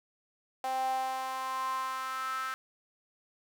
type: tone with high-pass filter sweep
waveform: sawtooth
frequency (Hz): 261.6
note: C4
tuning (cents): 0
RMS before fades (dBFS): -34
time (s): 0.64-2.54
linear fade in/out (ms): 0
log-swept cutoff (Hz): 720 to 1400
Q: 7.7
effects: none